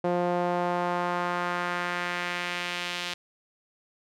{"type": "tone with band-pass filter sweep", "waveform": "sawtooth", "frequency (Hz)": 176.3, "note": "F3", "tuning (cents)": 17, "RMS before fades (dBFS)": -29, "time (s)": [0.04, 3.14], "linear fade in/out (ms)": 5, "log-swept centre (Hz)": [550, 3400], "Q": 1.4, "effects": []}